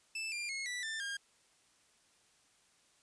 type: tone with pitch steps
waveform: sawtooth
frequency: 2638 / 2391 / 2168 / 1964.9 / 1781.1 / 1614.5 Hz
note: E7 / D7 / C#7 / B6 / A6 / G#6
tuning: +1 / +30 / -39 / -9 / +21 / -49 cents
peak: -34 dBFS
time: 0.15-1.17 s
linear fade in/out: 5 ms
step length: 170 ms
effects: white hiss -69 dBFS RMS until 3.02 s + resampled to 22050 Hz